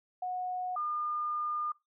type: tone pair in turn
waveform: sine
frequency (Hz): 731 / 1210.7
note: F#5 / D#6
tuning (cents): -21 / -48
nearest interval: major sixth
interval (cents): 873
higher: second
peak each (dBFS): -32 / -31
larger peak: second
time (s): 0.22-0.76 / 0.76-1.72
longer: second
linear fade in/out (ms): 5
effects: noise-tail reverb RT60 0.2 s tail -20 dB re dry